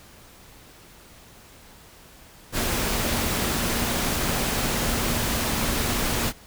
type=tone in noise; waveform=sine; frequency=234 Hz; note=A#3; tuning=7 cents sharp; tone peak=-34 dBFS; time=2.52-6.33 s; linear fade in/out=50 ms; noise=pink; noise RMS=-25 dBFS; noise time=2.52-6.33 s; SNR=-12 dB; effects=pink hiss -49 dBFS RMS until 6.46 s